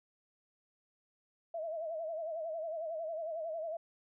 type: tone with vibrato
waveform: sine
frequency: 647 Hz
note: E5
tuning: 32 cents flat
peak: -36 dBFS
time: 1.54-3.77 s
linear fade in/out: 5 ms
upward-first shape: sine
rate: 11 Hz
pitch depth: 85 cents each way
effects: none